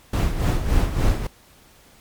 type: noise with tremolo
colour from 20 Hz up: brown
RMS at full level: -17 dBFS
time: 0.13-1.27 s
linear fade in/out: 5 ms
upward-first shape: sine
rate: 3.5 Hz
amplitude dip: 65%
effects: pink hiss -52 dBFS RMS until 2 s + MP3 96 kbps